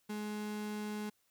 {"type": "tone", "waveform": "35% pulse", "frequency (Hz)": 210.5, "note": "G#3", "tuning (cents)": 24, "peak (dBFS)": -36, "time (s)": [0.09, 1.1], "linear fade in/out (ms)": 10, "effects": ["white hiss -75 dBFS RMS until 1.3 s"]}